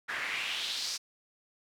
pink noise with band-pass filter sweep, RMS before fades -35 dBFS, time 0.08-0.98 s, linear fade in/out 20 ms, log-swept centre 1600 to 5500 Hz, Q 3.1, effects none

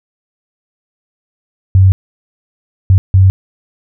sine tone bursts at uneven times, 95 Hz, F#2, 46 cents sharp, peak -3 dBFS, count 3, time 1.75-1.92 / 2.9-2.98 / 3.14-3.3 s, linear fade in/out 0 ms, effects none

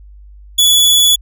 sawtooth tone, 3417 Hz, G#7, 49 cents sharp, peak -4 dBFS, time 0.58-1.16 s, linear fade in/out 10 ms, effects added 50 Hz sine -35 dBFS peak until 1.21 s

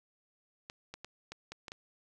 clicks, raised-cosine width 0.2 ms, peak -26 dBFS, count 7, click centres 0.699 / 0.94 / 1.046 / 1.32 / 1.52 / 1.682 / 1.719 s, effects none

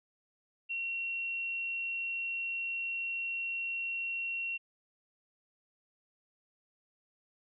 sine tone, 2733 Hz, F7, 38 cents flat, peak -33 dBFS, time 0.69-4.58 s, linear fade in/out 20 ms, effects none

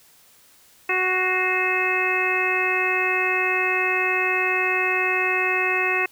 harmonic tone with a mistuned harmonic, 370 Hz, F#4, in tune, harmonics 1 / 2 / 3 / 4 / 5 / 6 / 7, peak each -27 / -30 / -29 / -31 / -26 / -28 / -23 dBFS, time 0.89-6.06 s, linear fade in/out 5 ms, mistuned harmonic 6, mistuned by -75 cents, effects white hiss -54 dBFS RMS until 6.11 s

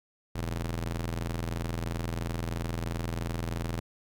sawtooth ring-modulated tone, 83 Hz, E2, 12 cents sharp, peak -24 dBFS, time 0.35-3.8 s, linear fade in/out 10 ms, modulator 30 Hz, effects none

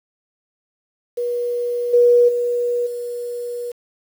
sine tone with level steps, 482.8 Hz, B4, 39 cents flat, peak -19 / -9 / -17 / -24 dBFS, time 1.17-3.72 s, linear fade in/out 10 ms, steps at 1.93 / 2.28 / 2.86 s, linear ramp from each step 10 ms, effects 7-bit

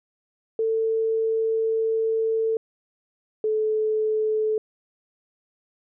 sine tone pair in turn, 446.3 / 433.1 Hz, A4 / A4, +25 / -27 cents, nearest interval minor second, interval 52 cents, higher first, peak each -20 dBFS, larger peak neither, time 0.59-2.57 / 3.44-4.58 s, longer first, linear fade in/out 2 ms, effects none

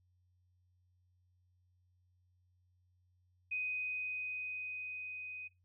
sine tone with level ramp, 2502 Hz, D#7, 9 cents sharp, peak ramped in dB -35 to -44 dBFS, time 3.51-5.48 s, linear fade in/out 10 ms, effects noise-tail reverb RT60 0.2 s tail -17 dB re dry + added 90 Hz sine -70 dBFS peak until 5.64 s

